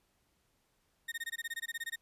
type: tone bursts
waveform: 35% pulse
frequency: 1843 Hz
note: A#6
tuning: 20 cents flat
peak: -34 dBFS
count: 15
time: 1.08-1.96 s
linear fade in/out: 10 ms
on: 40 ms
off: 20 ms
effects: pink hiss -75 dBFS RMS until 2.01 s + resampled to 32000 Hz